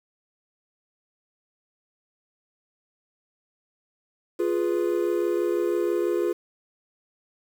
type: chord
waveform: triangle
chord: F diminished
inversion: none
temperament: equal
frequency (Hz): 349.2 / 415.3 / 493.9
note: F4 / Ab4 / Cb5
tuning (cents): 0 / 0 / 0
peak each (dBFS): -22 / -25 / -28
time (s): 4.39-6.33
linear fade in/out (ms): 10
effects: 8-bit